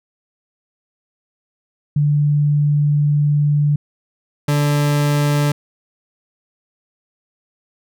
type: tone pair in turn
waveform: sine / 40% pulse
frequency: 146.83 / 146.07 Hz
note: D3 / D3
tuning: 0 / -9 cents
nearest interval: unison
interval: 9 cents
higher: first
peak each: -12 / -13 dBFS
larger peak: first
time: 1.96-3.76 / 4.48-5.52 s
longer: first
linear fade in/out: 5 ms
effects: none